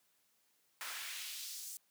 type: noise with high-pass filter sweep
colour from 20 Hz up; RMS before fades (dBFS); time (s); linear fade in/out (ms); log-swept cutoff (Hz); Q
pink; -45; 0.81-1.77; 0; 1200 to 7800; 1.3
effects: white hiss -75 dBFS RMS until 1.9 s + high-pass 100 Hz 12 dB/octave